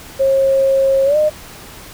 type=tone with pitch glide; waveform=sine; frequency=540 to 609.6 Hz; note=C#5 to D#5; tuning=-45 to -36 cents; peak=-10 dBFS; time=0.19-1.3 s; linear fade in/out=20 ms; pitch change=+209 cents; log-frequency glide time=1.05-1.17 s; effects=pink hiss -36 dBFS RMS until 1.93 s